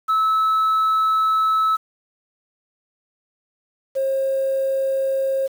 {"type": "tone pair in turn", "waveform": "sine", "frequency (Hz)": [1300, 537.3], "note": ["E6", "C5"], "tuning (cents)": [-24, 46], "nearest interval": "octave + minor third", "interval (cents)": 1530, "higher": "first", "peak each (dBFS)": [-13, -17], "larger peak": "first", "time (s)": [[0.08, 1.77], [3.95, 5.48]], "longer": "first", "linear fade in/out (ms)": 20, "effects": ["tanh soft clip ceiling -14 dBFS", "7-bit"]}